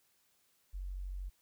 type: tone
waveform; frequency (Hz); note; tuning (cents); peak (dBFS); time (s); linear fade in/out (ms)
sine; 46.54; F#1; +11; -38; 0.73-1.3; 20
effects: white hiss -73 dBFS RMS until 1.41 s